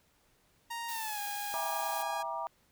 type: tone with pitch glide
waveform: sawtooth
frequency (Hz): 932.3 to 821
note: A#5 to G#5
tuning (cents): 0 to -20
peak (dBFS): -33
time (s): 0.7-2.23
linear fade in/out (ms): 10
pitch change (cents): -220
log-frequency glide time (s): 0.9-1.2
type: noise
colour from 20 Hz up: blue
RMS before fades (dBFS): -42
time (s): 0.88-2.03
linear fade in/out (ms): 10
type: chord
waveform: sine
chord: E half-diminished seventh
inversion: none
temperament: just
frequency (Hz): 659.3 / 791.1 / 949.3 / 1186.7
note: E5 / G5 / Bb5 / D6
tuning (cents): 0 / +16 / +31 / +18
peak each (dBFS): -40 / -41 / -37 / -41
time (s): 1.54-2.47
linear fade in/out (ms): 0
effects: pink hiss -69 dBFS RMS until 2.71 s